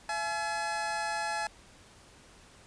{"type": "tone pair together", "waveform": "25% pulse", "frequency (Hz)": [675.4, 851], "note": ["E5", "G#5"], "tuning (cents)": [42, 42], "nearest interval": "major third", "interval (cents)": 400, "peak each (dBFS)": [-34, -28], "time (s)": [0.09, 1.47], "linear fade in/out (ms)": 2, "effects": ["pink hiss -56 dBFS RMS until 2.66 s", "resampled to 22050 Hz"]}